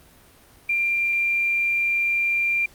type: tone with quantisation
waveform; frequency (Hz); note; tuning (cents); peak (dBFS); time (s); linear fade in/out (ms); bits
sine; 2380; D7; +22; -19; 0.69-2.66; 5; 8
effects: pink hiss -52 dBFS RMS until 2.74 s + Opus 32 kbps